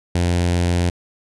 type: tone with notch filter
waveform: sawtooth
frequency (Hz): 87.5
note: F2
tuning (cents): +4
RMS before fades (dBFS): -18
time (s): 0.15-0.9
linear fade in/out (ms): 5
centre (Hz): 1200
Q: 1.9
effects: resampled to 24000 Hz